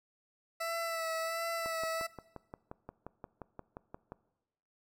20% pulse tone with vibrato, 659.3 Hz, E5, in tune, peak -29 dBFS, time 0.6-2.07 s, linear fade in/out 10 ms, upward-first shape sine, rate 1.4 Hz, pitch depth 28 cents each way
click train, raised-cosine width 1 ms, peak -29 dBFS, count 15, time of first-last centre 1.66-4.12 s, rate 5.69 Hz
effects noise-tail reverb RT60 1.0 s tail -20 dB re dry

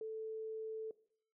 sine tone, 440 Hz, A4, in tune, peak -40 dBFS, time 0.01-0.91 s, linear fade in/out 2 ms, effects noise-tail reverb RT60 0.6 s tail -19 dB re dry

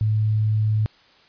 sine tone, 107.8 Hz, A2, 35 cents flat, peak -17 dBFS, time 0.01-0.86 s, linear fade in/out 0 ms, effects white hiss -54 dBFS RMS until 1.28 s + resampled to 11025 Hz

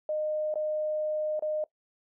sine tone with dropouts, 613 Hz, D#5, 26 cents flat, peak -27 dBFS, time 0.09-1.64 s, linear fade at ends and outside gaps 2 ms, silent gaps 0.541-0.556 / 1.394-1.423 s, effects noise-tail reverb RT60 0.1 s tail -20 dB re dry

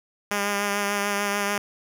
5% pulse tone with vibrato, 202.9 Hz, G#3, 40 cents flat, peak -12 dBFS, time 0.31-1.58 s, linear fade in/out 2 ms, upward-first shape triangle, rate 6.8 Hz, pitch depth 25 cents each way, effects none

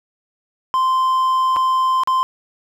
triangle tone with dropouts, 1040 Hz, C6, 11 cents flat, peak -12 dBFS, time 0.74-2.23 s, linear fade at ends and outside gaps 0 ms, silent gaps 1.562-1.567 / 2.035-2.074 s, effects none

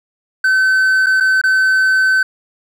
triangle tone with dropouts, 1529 Hz, G6, 44 cents flat, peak -8 dBFS, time 0.44-2.23 s, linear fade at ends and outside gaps 5 ms, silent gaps 1.062-1.066 / 1.202-1.206 / 1.415-1.437 s, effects none

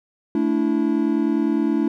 triangle chord, A suspended fourth, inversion none, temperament equal with one note detuned, 220 / 289.6 / 329.6 Hz, A3 / D4 / E4, 0 / -24 / 0 cents, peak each -21 / -19 / -20 dBFS, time 0.35-1.88 s, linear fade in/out 2 ms, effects none

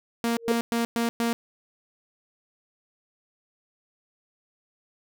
sawtooth tone bursts, 233.1 Hz, A#3, in tune, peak -19 dBFS, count 5, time 0.24-1.33 s, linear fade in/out 0 ms, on 130 ms, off 110 ms
sine tone with exponential growth, 462.7 Hz, A#4, 13 cents flat, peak -17 dBFS, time 0.37-0.52 s, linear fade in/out 5 ms, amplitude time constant 31 ms
effects none

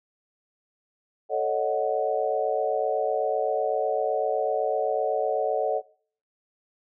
sine chord, D# half-diminished seventh, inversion second, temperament equal, 440 / 554.4 / 622.3 / 740 Hz, A4 / C#5 / D#5 / F#5, 0 / 0 / 0 / 0 cents, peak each -28 dBFS, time 1.29-5.82 s, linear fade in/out 50 ms, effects noise-tail reverb RT60 0.5 s tail -21 dB re dry

